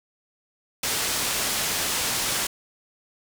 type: low-pass noise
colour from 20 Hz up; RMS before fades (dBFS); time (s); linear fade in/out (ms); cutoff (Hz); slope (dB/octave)
white; -26; 0.83-2.47; 5; 9700; 12
effects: none